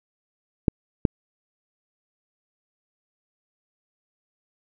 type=clicks; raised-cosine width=3 ms; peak=-4 dBFS; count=2; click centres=0.682 / 1.052 s; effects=none